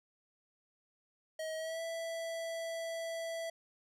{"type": "tone with pitch glide", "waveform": "square", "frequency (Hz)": [634, 660.5], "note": ["D#5", "E5"], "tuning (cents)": [32, 3], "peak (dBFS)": -38, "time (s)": [1.39, 3.5], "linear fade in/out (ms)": 5, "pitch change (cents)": 71, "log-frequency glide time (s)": [1.56, 1.82], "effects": ["low-pass 12000 Hz 12 dB/octave"]}